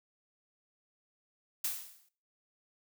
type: noise with exponential decay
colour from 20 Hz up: blue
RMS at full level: -31 dBFS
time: 1.64-2.09 s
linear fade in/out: 5 ms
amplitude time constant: 96 ms
effects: noise-tail reverb RT60 0.4 s tail -18 dB re dry